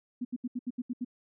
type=tone bursts; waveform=sine; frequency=246.6 Hz; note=B3; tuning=2 cents flat; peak=-30 dBFS; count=8; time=0.21-1.048 s; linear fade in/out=10 ms; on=40 ms; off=74 ms; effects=none